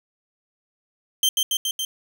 sawtooth tone with echo, 3136 Hz, G7, in tune, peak -13 dBFS, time 1.23-1.29 s, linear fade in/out 2 ms, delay 140 ms, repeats 4, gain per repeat -2 dB, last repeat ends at 1.85 s, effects none

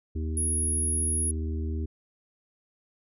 harmonic tone, 78.7 Hz, D#2, 20 cents sharp, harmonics 1 / 3 / 4 / 5, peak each -28 / -38 / -40 / -42 dBFS, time 0.15-1.86 s, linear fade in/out 10 ms
sine tone, 10460 Hz, E9, 15 cents flat, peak -26 dBFS, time 0.37-1.31 s, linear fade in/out 2 ms
effects none

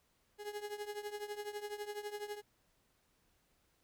35% pulse tone with tremolo, 415.3 Hz, G#4, in tune, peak -36 dBFS, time 0.38-2.42 s, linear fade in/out 50 ms, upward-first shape triangle, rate 12 Hz, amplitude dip 85%, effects pink hiss -75 dBFS RMS until 3.83 s

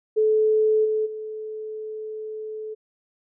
sine tone with level steps, 433.1 Hz, A4, 27 cents flat, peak -16 / -20 / -30 dBFS, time 0.16-2.75 s, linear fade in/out 20 ms, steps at 0.84 / 1.05 s, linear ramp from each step 20 ms, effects none

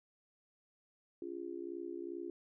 sine tone with amplitude modulation, 344.8 Hz, F4, 22 cents flat, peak -36 dBFS, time 1.22-2.3 s, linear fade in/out 2 ms, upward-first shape sine, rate 62.5 Hz, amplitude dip 100%, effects none

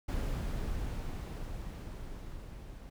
brown noise with level ramp, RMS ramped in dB -33 to -47 dBFS, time 0.08-2.9 s, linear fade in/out 10 ms, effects none

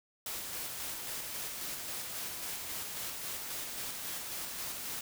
white noise with tremolo, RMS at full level -39 dBFS, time 0.26-5.01 s, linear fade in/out 2 ms, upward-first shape square, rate 3.7 Hz, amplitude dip 25%, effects none

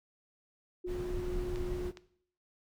sine tone, 359.6 Hz, F#4, 49 cents flat, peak -35 dBFS, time 0.84-1.91 s, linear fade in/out 10 ms
brown noise, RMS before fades -38 dBFS, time 0.86-1.93 s, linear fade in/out 50 ms
clicks, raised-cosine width 0.2 ms, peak -29 dBFS, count 2, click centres 1.559 / 1.972 s
effects noise-tail reverb RT60 0.6 s tail -17 dB re dry

